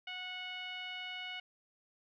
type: tone with low-pass filter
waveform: 10% pulse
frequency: 734 Hz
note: F#5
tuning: 14 cents flat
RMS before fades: -43 dBFS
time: 0.07-1.4 s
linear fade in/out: 5 ms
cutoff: 2700 Hz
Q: 4
effects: none